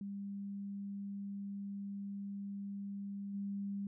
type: tone with level steps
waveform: sine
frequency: 199.7 Hz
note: G3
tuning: 32 cents sharp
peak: -40 / -37 dBFS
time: 0.01-3.87 s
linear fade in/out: 2 ms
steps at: 3.33 s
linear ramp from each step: 20 ms
effects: none